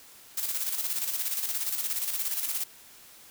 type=noise with tremolo; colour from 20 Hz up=blue; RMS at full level=-29 dBFS; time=0.37-2.64 s; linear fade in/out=5 ms; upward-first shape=square; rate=17 Hz; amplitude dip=50%; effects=white hiss -52 dBFS RMS until 3.3 s